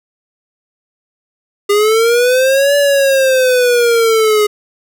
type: linear two-way sweep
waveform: square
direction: up then down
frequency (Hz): 403.3 to 575 to 416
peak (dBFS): -9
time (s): 1.69-4.47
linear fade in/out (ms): 10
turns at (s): 2.76
effects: none